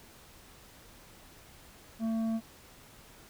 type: tone with tanh clipping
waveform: triangle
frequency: 224.6 Hz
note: A3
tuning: 36 cents sharp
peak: -30 dBFS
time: 1.99-2.41 s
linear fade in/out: 50 ms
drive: 12 dB
effects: pink hiss -55 dBFS RMS until 3.29 s